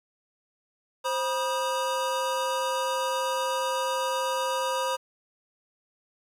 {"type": "tone cluster", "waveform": "square", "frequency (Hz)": [526, 967, 1230], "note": ["C5", "B5", "D#6"], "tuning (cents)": [9, -37, -20], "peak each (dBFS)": [-30, -30, -34], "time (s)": [1.04, 4.97], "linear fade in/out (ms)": 20, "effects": ["low-pass 12000 Hz 12 dB/octave", "9-bit"]}